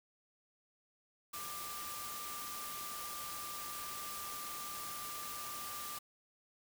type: tone in noise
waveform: sine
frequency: 1186 Hz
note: D6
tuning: 17 cents sharp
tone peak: -46 dBFS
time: 1.33-5.99 s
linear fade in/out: 10 ms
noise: white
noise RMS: -45 dBFS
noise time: 1.33-5.99 s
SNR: -4 dB
effects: none